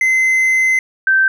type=tone pair in turn; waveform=triangle / sine; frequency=2057 / 1555.3 Hz; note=C7 / G6; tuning=-30 / -14 cents; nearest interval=perfect fourth; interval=484 cents; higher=first; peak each=-9 dBFS; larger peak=neither; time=0.01-0.79 / 1.07-1.28 s; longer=first; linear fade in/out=2 ms; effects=none